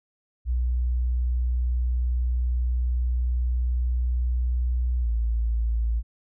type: tone with pitch glide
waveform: sine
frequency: 61.2 to 56.77 Hz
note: B1 to A#1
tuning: -15 to -45 cents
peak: -21 dBFS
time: 0.45-6.03 s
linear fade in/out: 50 ms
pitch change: -130 cents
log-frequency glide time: 5.02-5.08 s
effects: none